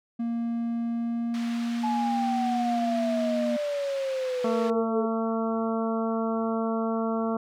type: tone with pitch glide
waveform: triangle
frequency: 233.1 to 237.4 Hz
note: A#3 to A#3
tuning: 0 to +32 cents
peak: -24 dBFS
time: 0.19-3.57 s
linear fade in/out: 10 ms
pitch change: +32 cents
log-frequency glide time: 0.92-2.67 s
type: band-pass noise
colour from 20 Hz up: pink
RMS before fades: -44 dBFS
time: 1.34-4.7 s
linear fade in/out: 0 ms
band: 1200 to 4500 Hz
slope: 12 dB/octave
type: exponential sweep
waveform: sine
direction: down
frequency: 860 to 434.2 Hz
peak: -26 dBFS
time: 1.83-5.06 s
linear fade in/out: 10 ms
type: harmonic tone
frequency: 225.3 Hz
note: A3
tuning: 41 cents sharp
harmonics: 1 / 2 / 3 / 4 / 5 / 6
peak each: -27 / -31 / -32 / -39 / -36 / -39 dBFS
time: 4.44-7.37 s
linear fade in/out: 5 ms
effects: none